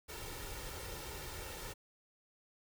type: noise with comb filter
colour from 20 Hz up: pink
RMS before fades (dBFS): -45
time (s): 0.08-1.74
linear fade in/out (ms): 20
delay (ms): 2.2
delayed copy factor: +0.6
effects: none